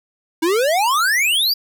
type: exponential sweep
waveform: square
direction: up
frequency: 311.1 to 4928 Hz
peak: -15 dBFS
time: 0.42-1.54 s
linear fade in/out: 10 ms
effects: none